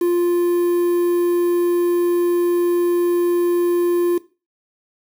triangle tone with quantisation, 349.2 Hz, F4, in tune, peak -12 dBFS, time 0.01-4.18 s, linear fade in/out 5 ms, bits 6, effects noise-tail reverb RT60 0.3 s tail -17 dB re dry

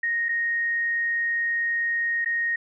sine tone with dropouts, 1864.7 Hz, A#6, in tune, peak -22 dBFS, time 0.03-2.56 s, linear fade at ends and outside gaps 5 ms, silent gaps 0.286-0.29 / 2.247-2.258 s, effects none

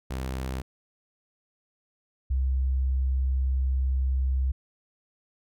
sawtooth / sine tone pair in turn, 65 / 65.49 Hz, C2 / C2, -11 / +2 cents, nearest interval unison, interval 13 cents, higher second, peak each -26 / -22 dBFS, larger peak second, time 0.1-0.62 / 2.3-4.52 s, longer second, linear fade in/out 10 ms, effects none

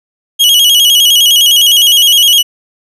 40% pulse tone with vibrato, 3100 Hz, G7, 20 cents flat, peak -3 dBFS, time 0.39-2.43 s, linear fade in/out 20 ms, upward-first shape square, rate 9.8 Hz, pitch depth 85 cents each way, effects none

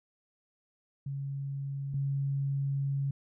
sine tone pair in turn, 138.59 / 138.59 Hz, C#3 / C#3, 0 / 0 cents, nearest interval unison, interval 0 cents, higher neither, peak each -33 / -28 dBFS, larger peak second, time 1.06-1.94 / 1.94-3.11 s, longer second, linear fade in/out 5 ms, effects none

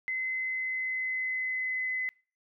sine tone with pitch glide, 2048 to 2027 Hz, C7 to B6, -38 to +45 cents, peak -29 dBFS, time 0.08-2.09 s, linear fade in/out 0 ms, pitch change -17 cents, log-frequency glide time 0.35-1.92 s, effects noise-tail reverb RT60 0.4 s tail -26 dB re dry

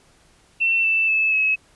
sine tone with pitch steps, 2696 / 2654 / 2613 / 2573 Hz, E7 / E7 / E7 / E7, +38 / +11 / -16 / -43 cents, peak -16 dBFS, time 0.6-1.56 s, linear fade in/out 20 ms, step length 240 ms, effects pink hiss -56 dBFS RMS until 1.75 s + resampled to 24000 Hz

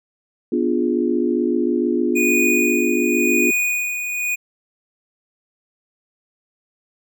sine chord, B diminished seventh, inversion none, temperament equal, 246.9 / 293.7 / 349.2 / 415.3 Hz, B3 / D4 / F4 / Ab4, 0 / 0 / 0 / 0 cents, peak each -21 / -23 / -20 / -25 dBFS, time 0.52-3.51 s, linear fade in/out 5 ms
square tone with tremolo, 2466 Hz, D#7, 16 cents flat, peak -17 dBFS, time 2.15-4.36 s, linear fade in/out 20 ms, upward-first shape sine, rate 0.93 Hz, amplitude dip 55%
effects none

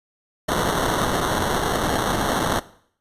violet noise with sample-and-hold, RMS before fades -22 dBFS, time 0.48-2.6 s, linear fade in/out 10 ms, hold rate 2450 Hz, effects noise-tail reverb RT60 0.6 s tail -18 dB re dry + resampled to 32000 Hz

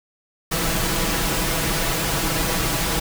pink noise with comb filter, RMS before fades -22 dBFS, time 0.51-3 s, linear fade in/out 10 ms, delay 6.1 ms, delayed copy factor +0.65, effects none

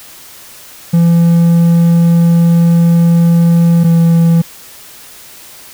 triangle tone pair in turn, 169.1 / 167.06 Hz, E3 / E3, +44 / +23 cents, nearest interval unison, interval 21 cents, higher first, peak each -3 dBFS, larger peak neither, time 0.93-3.84 / 3.84-4.42 s, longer first, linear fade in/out 10 ms, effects white hiss -35 dBFS RMS until 5.73 s

